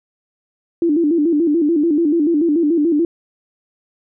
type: tone with vibrato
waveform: sine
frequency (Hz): 315.7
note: D#4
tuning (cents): +25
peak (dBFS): -12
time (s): 0.82-3.05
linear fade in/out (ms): 2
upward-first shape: square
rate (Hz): 6.9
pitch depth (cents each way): 120
effects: none